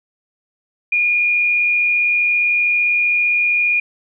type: tone with frequency modulation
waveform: sine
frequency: 2431 Hz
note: D#7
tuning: 41 cents flat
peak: -13 dBFS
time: 0.92-3.8 s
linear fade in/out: 5 ms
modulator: 75.3 Hz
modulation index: 0.45
effects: none